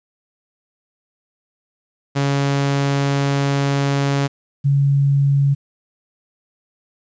sawtooth / sine tone pair in turn, 139.9 / 139.9 Hz, C#3 / C#3, +16 / +16 cents, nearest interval unison, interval 0 cents, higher neither, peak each -12 dBFS, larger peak neither, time 2.15-4.28 / 4.64-5.55 s, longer first, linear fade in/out 20 ms, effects resampled to 16000 Hz + 9-bit

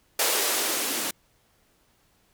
violet noise with band-pass filter sweep, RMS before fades -26 dBFS, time 0.19-1.11 s, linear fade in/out 5 ms, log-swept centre 500 to 240 Hz, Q 2.5, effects pink hiss -65 dBFS RMS until 2.33 s

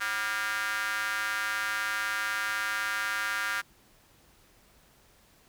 square tone with high-pass filter, 108 Hz, A2, 32 cents flat, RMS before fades -31 dBFS, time 0-3.62 s, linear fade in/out 20 ms, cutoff 1500 Hz, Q 4, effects pink hiss -61 dBFS RMS until 5.48 s

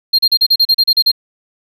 triangle tone bursts, 4206 Hz, C8, 8 cents sharp, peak -6 dBFS, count 11, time 0.13-1.117 s, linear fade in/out 10 ms, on 57 ms, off 36 ms, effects none

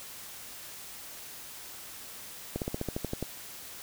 slowing click train, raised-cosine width 2 ms, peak -18 dBFS, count 10, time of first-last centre 2.56-3.226 s, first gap 58 ms, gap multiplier 1.06, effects white hiss -45 dBFS RMS until 3.82 s

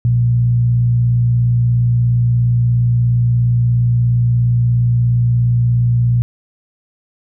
sine tone with frequency modulation, 120 Hz, B2, 49 cents flat, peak -10 dBFS, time 0.05-6.22 s, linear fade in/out 0 ms, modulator 57 Hz, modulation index 0.27, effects none

